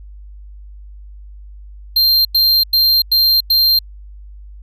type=tone bursts; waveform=square; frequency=4175 Hz; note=C8; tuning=5 cents flat; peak=-10 dBFS; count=5; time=1.96-3.79 s; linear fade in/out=5 ms; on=290 ms; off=95 ms; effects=added 50 Hz sine -33 dBFS peak until 4.62 s